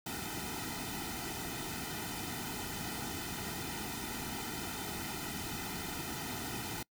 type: noise with comb filter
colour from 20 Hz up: pink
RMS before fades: -40 dBFS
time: 0.06-6.83 s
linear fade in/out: 5 ms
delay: 1.8 ms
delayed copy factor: -0.95
effects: noise-tail reverb RT60 0.1 s tail -25 dB re dry